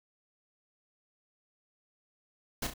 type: noise with echo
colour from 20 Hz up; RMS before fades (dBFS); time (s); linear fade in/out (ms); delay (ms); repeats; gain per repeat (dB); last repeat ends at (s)
pink; -33; 2.62-2.67; 5; 34; 2; -7; 2.738
effects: none